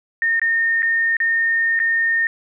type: tone with dropouts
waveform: sine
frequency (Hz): 1830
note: A#6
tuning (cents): -32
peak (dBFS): -15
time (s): 0.22-2.27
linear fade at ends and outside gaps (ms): 1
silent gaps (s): 0.396-0.416 / 0.822-0.829 / 1.168-1.202 / 1.792-1.8
effects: none